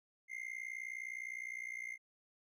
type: tone with amplitude modulation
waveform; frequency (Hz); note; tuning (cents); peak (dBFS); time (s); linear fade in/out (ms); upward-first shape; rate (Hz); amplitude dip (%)
triangle; 2104; C7; +9; -36; 0.28-1.98; 50; sine; 59.8; 95
effects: none